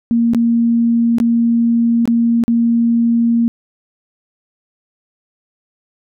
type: tone with dropouts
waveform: sine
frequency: 233.1 Hz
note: A#3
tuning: in tune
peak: -10 dBFS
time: 0.11-3.48 s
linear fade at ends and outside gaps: 0 ms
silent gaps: 0.335-0.347 / 1.184-1.201 / 2.055-2.076 / 2.438-2.48 s
effects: none